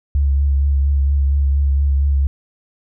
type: tone with vibrato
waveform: sine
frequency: 69.8 Hz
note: C#2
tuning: 13 cents sharp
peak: -12 dBFS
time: 0.15-2.27 s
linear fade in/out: 0 ms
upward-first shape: triangle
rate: 4.3 Hz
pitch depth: 36 cents each way
effects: none